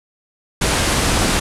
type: low-pass noise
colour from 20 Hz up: pink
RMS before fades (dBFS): -17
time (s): 0.61-1.4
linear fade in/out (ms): 10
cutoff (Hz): 11000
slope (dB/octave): 48
effects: none